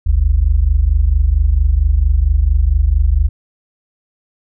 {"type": "tone pair together", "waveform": "sine", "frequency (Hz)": [49, 73.42], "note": ["G1", "D2"], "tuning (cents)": [0, 0], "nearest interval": "perfect fifth", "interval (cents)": 700, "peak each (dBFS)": -12, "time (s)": [0.06, 3.29], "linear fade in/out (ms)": 10, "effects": []}